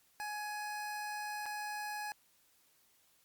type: tone with dropouts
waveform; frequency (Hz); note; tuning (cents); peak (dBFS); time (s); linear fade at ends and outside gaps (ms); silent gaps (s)
25% pulse; 838; G#5; +15; -35; 0.2-2.12; 0; 1.457-1.462
effects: white hiss -70 dBFS RMS until 3.24 s + Opus 48 kbps